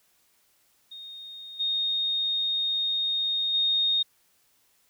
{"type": "tone with level steps", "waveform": "sine", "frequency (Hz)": 3702, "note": "A#7", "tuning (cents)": -13, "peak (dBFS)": [-39, -24, -21], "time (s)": [0.91, 4.03], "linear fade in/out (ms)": 10, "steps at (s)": [1.59, 3.53], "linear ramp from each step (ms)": 20, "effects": ["white hiss -66 dBFS RMS until 4.89 s"]}